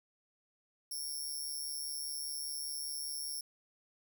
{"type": "tone with amplitude modulation", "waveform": "15% pulse", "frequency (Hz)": 5470, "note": "F8", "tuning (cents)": -37, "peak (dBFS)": -29, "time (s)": [0.91, 3.41], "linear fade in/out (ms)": 5, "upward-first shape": "sine", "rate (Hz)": 145, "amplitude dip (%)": 75, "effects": []}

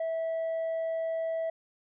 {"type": "tone", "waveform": "sine", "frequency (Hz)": 653, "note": "E5", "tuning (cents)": -17, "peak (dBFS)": -26, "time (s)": [0, 1.5], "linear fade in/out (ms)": 5, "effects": ["tanh soft clip ceiling -28 dBFS"]}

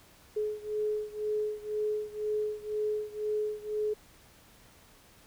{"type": "beating tone pair", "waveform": "sine", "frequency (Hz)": [423.8, 425.8], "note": ["G#4", "G#4"], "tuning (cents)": [35, 43], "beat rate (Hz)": 2, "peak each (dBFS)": [-32, -34], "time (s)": [0.36, 3.94], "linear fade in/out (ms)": 10, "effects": ["pink hiss -58 dBFS RMS until 5.26 s"]}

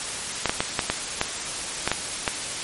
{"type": "clicks", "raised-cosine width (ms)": 0.3, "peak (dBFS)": -4, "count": 9, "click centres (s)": [0.457, 0.495, 0.605, 0.792, 0.9, 1.214, 1.876, 1.916, 2.278], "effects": ["white hiss -30 dBFS RMS until 2.63 s", "MP3 48 kbps"]}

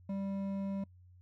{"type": "tone with hard clipping", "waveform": "triangle", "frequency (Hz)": 196, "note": "G3", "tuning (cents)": 0, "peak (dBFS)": -36, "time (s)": [0.09, 0.84], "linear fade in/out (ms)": 5, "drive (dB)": 12, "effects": ["noise-tail reverb RT60 0.1 s tail -25 dB re dry", "added 90 Hz sine -56 dBFS peak until 1.21 s"]}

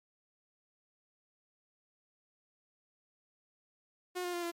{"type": "tone with pitch steps", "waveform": "sawtooth", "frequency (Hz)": [361.2, 354.6, 348.1, 341.7], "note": ["F#4", "F4", "F4", "F4"], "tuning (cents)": [-42, 26, -6, -38], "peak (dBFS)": -31, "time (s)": [4.15, 4.518], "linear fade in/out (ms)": 20, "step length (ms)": 92, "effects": ["MP3 64 kbps"]}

